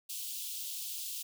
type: high-pass noise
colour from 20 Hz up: white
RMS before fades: -40 dBFS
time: 0.09-1.23 s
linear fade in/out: 10 ms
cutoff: 2800 Hz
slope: 48 dB/octave
effects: none